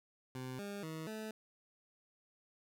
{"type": "tone with pitch steps", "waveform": "20% pulse", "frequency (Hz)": [128.8, 202, 159.2, 217.6], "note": ["C3", "G#3", "D#3", "A3"], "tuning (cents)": [-27, -48, 40, -19], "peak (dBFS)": -37, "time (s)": [0.35, 1.31], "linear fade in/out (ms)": 2, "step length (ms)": 240, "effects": []}